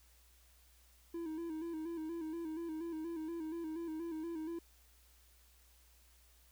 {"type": "tone with vibrato", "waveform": "triangle", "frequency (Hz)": 325.6, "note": "E4", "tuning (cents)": -21, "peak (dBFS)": -37, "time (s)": [1.14, 4.59], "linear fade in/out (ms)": 5, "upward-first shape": "square", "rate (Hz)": 4.2, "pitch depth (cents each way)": 60, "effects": ["added 60 Hz sine -65 dBFS peak until 6.51 s", "white hiss -68 dBFS RMS until 6.51 s"]}